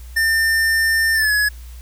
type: tone with pitch glide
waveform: square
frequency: 1800 to 1689.2 Hz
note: A6 to G#6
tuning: +39 to +29 cents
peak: -15 dBFS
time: 0.16-1.49 s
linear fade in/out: 10 ms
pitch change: -110 cents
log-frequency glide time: 1.14-1.32 s
effects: added 60 Hz sine -33 dBFS peak until 1.81 s + white hiss -48 dBFS RMS until 1.81 s